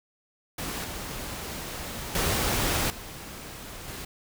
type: noise with level steps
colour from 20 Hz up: pink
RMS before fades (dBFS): -33 / -36 / -26 / -41 / -38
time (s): 0.58-4.05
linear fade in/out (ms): 5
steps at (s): 0.84 / 2.15 / 2.9 / 3.88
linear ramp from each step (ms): 2
effects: none